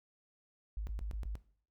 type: tone bursts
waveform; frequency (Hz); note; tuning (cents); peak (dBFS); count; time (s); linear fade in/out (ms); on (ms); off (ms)
sine; 51.91; G#1; 0; -35; 5; 0.77-1.354; 0; 100; 21
effects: noise-tail reverb RT60 0.5 s tail -17 dB re dry